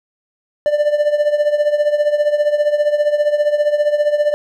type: tone with tremolo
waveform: triangle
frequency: 592 Hz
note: D5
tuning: 14 cents sharp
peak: -7 dBFS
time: 0.66-4.34 s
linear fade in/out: 0 ms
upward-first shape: triangle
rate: 15 Hz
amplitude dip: 80%
effects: none